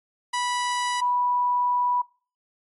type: tone pair in turn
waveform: sawtooth / sine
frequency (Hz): 982 / 982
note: B5 / B5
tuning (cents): -10 / -10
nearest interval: unison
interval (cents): 0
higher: neither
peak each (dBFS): -20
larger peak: neither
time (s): 0.33-1.01 / 1.01-2.02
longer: second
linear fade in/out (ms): 10
effects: noise-tail reverb RT60 0.4 s tail -22 dB re dry + MP3 48 kbps